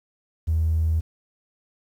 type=tone; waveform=triangle; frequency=80.2 Hz; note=E2; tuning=47 cents flat; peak=-15 dBFS; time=0.47-1.01 s; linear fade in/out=20 ms; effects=tanh soft clip ceiling -16 dBFS + 9-bit